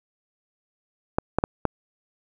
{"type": "clicks", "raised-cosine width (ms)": 1, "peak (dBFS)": -6, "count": 4, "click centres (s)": [1.185, 1.386, 1.439, 1.653], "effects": ["8-bit"]}